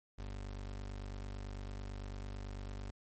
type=tone; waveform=30% pulse; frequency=49 Hz; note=G1; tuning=in tune; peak=-39 dBFS; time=0.18-2.91 s; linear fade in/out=10 ms; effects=MP3 32 kbps